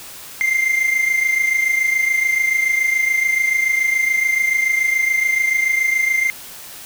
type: tone pair together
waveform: triangle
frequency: 2093 / 2120 Hz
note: C7 / C7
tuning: 0 / +22 cents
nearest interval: unison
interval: 22 cents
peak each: -14 / -20 dBFS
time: 0.41-6.3 s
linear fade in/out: 0 ms
effects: white hiss -36 dBFS RMS until 6.85 s